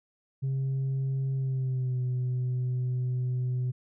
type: tone with pitch glide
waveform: sine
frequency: 134.2 to 125.94 Hz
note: C3 to B2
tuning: +44 to +34 cents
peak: -24 dBFS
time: 0.42-3.72 s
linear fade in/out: 20 ms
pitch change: -110 cents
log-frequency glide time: 1.34-2 s
effects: tanh soft clip ceiling -25 dBFS